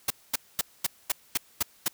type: noise bursts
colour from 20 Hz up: white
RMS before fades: -25 dBFS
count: 8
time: 0.08-1.882 s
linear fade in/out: 5 ms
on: 24 ms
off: 230 ms
effects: white hiss -59 dBFS RMS until 1.93 s